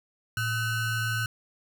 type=ring-modulated tone; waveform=square; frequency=698.5 Hz; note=F5; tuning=in tune; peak=-24 dBFS; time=0.37-1.26 s; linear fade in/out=2 ms; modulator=812 Hz; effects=none

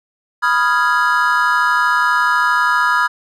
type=chord; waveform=triangle; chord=F half-diminished seventh; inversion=second; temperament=equal; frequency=987.8 / 1244.5 / 1396.9 / 1661.2 Hz; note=Cb6 / Eb6 / F6 / Ab6; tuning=0 / 0 / 0 / 0 cents; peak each=-16 dBFS; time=0.42-3.08 s; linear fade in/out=20 ms; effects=none

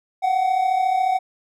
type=tone pair together; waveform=triangle; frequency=720 / 754.1 Hz; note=F#5 / F#5; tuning=-47 / +33 cents; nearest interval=minor second; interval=80 cents; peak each=-22 / -16 dBFS; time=0.22-1.19 s; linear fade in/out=20 ms; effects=none

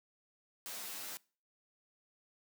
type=noise with comb filter; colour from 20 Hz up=white; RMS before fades=-44 dBFS; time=0.66-1.17 s; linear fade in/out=0 ms; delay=10 ms; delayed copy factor=+1; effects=noise-tail reverb RT60 0.4 s tail -24 dB re dry + high-pass 200 Hz 12 dB/octave

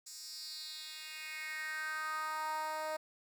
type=tone with high-pass filter sweep; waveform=10% pulse; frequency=311.1 Hz; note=D#4; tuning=in tune; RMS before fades=-41 dBFS; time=0.06-2.97 s; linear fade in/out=10 ms; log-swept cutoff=6400 to 650 Hz; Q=3.8; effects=none

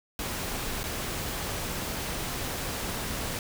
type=noise with dropouts; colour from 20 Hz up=pink; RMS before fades=-33 dBFS; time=0.19-3.39 s; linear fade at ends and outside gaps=1 ms; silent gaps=0.832-0.839 s; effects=none

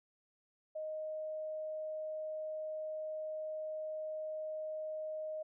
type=tone; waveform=sine; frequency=622.3 Hz; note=D#5; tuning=in tune; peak=-38 dBFS; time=0.75-5.43 s; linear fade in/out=10 ms; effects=none

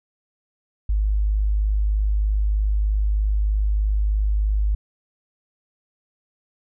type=tone; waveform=sine; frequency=51.6 Hz; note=G#1; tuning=10 cents flat; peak=-17 dBFS; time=0.89-4.75 s; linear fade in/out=5 ms; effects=none

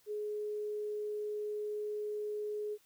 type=tone; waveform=sine; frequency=420.4 Hz; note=G#4; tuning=21 cents sharp; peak=-35 dBFS; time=0.06-2.78 s; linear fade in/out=50 ms; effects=white hiss -68 dBFS RMS until 2.85 s

